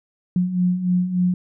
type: beating tone pair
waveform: sine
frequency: 177.7 / 181.1 Hz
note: F3 / F#3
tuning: +30 / -37 cents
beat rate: 3.4 Hz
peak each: -24 / -18 dBFS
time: 0.36-1.34 s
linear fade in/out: 2 ms
effects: none